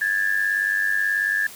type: tone pair together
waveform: sine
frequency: 1654 / 1752.4 Hz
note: G#6 / A6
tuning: -8 / -7 cents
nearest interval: minor second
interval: 101 cents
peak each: -22 dBFS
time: 0.01-1.47 s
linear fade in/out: 5 ms
effects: white hiss -41 dBFS RMS until 1.55 s